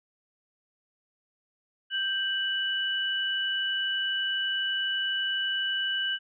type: tone pair together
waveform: sine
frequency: 1568 / 2960 Hz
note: G6 / F#7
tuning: 0 / 0 cents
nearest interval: major seventh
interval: 1100 cents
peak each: -30 / -28 dBFS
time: 1.9-6.19 s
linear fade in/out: 50 ms
effects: none